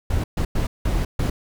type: noise bursts at uneven times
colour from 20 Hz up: brown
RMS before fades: -21 dBFS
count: 5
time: 0.1-0.24 / 0.37-0.45 / 0.55-0.67 / 0.85-1.05 / 1.19-1.3 s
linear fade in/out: 5 ms
effects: none